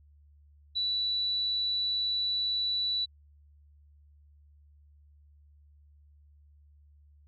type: tone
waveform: sine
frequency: 3951 Hz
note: B7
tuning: in tune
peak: -27 dBFS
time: 0.75-3.06 s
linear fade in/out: 20 ms
effects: added 73 Hz sine -56 dBFS peak until 7.27 s